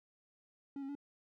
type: tone with pitch steps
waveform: triangle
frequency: 278.7 / 272.1 / 285 Hz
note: C#4 / C#4 / C#4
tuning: +9 / -32 / +48 cents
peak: -38 dBFS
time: 0.76-0.952 s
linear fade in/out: 2 ms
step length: 64 ms
effects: none